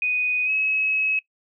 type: tone with pitch glide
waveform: sine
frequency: 2489 to 2566 Hz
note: D#7 to E7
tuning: 0 to -47 cents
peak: -20 dBFS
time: 0.02-1.19 s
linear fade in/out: 2 ms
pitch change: +53 cents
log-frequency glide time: 0.45-0.5 s
effects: noise-tail reverb RT60 0.1 s tail -21 dB re dry